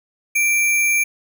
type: tone with sample-and-hold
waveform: sine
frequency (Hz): 2349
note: D7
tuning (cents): 0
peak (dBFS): -14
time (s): 0.35-1.04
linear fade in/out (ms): 10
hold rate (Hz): 8820
effects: none